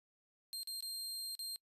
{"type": "tone with dropouts", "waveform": "sawtooth", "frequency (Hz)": 4186, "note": "C8", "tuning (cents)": 0, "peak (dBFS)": -38, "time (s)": [0.53, 1.56], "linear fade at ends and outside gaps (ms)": 0, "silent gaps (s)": [[0.632, 0.673], [0.806, 0.825], [1.352, 1.392]], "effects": ["noise-tail reverb RT60 0.1 s tail -25 dB re dry", "resampled to 32000 Hz"]}